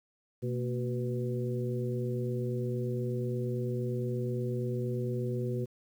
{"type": "harmonic tone with a mistuned harmonic", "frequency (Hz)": 123.8, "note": "B2", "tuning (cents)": 5, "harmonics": [1, 2, 3, 4], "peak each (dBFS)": [-32, -38, -36, -40], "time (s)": [0.42, 5.66], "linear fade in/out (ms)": 20, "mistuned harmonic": 2, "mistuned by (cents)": -110, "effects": ["10-bit"]}